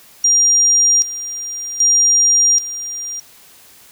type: tone with tremolo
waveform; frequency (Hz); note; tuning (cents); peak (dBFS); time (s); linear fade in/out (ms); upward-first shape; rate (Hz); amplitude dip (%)
sine; 5700; F8; +34; -9; 0.24-3.2; 5; square; 0.64; 80
effects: white hiss -45 dBFS RMS until 3.91 s